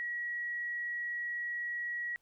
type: tone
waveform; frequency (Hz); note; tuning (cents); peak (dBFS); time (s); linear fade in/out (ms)
sine; 1916; A#6; +47; -34; 0-2.16; 0
effects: pink hiss -75 dBFS RMS until 2.21 s